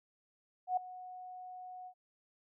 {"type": "tone with ADSR envelope", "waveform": "sine", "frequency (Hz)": 734, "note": "F#5", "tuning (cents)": -14, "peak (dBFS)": -27, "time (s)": [0.67, 1.94], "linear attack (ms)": 100, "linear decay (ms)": 5, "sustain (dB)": -18, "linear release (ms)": 73, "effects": []}